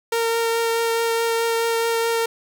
sawtooth tone with vibrato, 459.6 Hz, A#4, 25 cents flat, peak -15 dBFS, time 0.12-2.26 s, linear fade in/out 5 ms, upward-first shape triangle, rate 4.7 Hz, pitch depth 12 cents each way, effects 9-bit

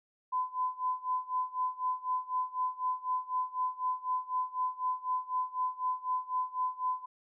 sine tone with tremolo, 1012 Hz, B5, 42 cents sharp, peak -27 dBFS, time 0.32-7.06 s, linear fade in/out 10 ms, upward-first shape sine, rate 4 Hz, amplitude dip 90%, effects none

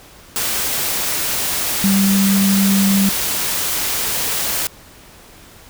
sine tone in noise, 196 Hz, G3, in tune, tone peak -12 dBFS, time 1.84-3.09 s, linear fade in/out 0 ms, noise white, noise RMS -20 dBFS, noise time 0.36-4.67 s, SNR +5 dB, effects pink hiss -43 dBFS RMS until 5.69 s

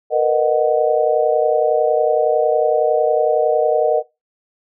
sine chord, B major seventh, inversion third, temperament just, 463 / 493.9 / 617.4 / 740.8 Hz, A#4 / B4 / D#5 / F#5, -12 / 0 / -14 / +2 cents, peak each -17 / -21 / -16 / -20 dBFS, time 0.1-4.03 s, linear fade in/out 50 ms, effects noise-tail reverb RT60 0.2 s tail -19 dB re dry

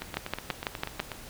two click trains, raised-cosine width 0.3 ms, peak -18 / -12 dBFS, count 10 / 6, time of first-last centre 0.02-1.118 / 0.17-1.001 s, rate 8.2 / 6.02 Hz, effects pink hiss -46 dBFS RMS until 1.29 s

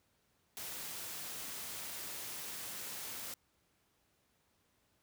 white noise, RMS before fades -44 dBFS, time 0.57-3.34 s, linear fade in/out 0 ms, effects pink hiss -75 dBFS RMS until 5.02 s + high-pass 60 Hz 12 dB/octave

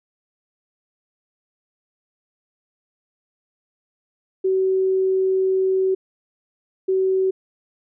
sine tone pair in turn, 378.9 / 378.9 Hz, F#4 / F#4, +41 / +41 cents, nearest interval unison, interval 0 cents, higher neither, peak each -16 dBFS, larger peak neither, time 4.44-5.95 / 6.88-7.31 s, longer first, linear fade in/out 10 ms, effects none

